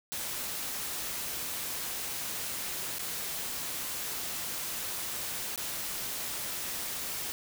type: noise with dropouts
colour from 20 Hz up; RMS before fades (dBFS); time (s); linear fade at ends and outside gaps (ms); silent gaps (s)
white; -36; 0.12-7.32; 0; 2.984-2.993 / 5.56-5.577
effects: none